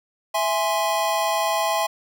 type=chord; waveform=square; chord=E augmented; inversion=none; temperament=equal; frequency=659.3 / 830.6 / 1046.5 Hz; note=E5 / G#5 / B#5; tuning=0 / 0 / 0 cents; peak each=-25 / -25 / -26 dBFS; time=0.34-1.87 s; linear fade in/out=10 ms; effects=none